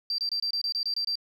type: tone bursts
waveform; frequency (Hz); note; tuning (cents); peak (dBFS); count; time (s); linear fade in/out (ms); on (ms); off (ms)
sine; 4699; D8; 0; -25; 10; 0.1-1.155; 2; 83; 25
effects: tanh soft clip ceiling -21 dBFS + 11-bit